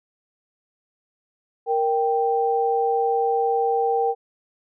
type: tone pair together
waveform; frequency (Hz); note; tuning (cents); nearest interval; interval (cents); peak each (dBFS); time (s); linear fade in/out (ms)
sine; 466.2 / 784; A#4 / G5; 0 / 0; major sixth; 900; -21 / -21; 1.66-4.15; 50
effects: none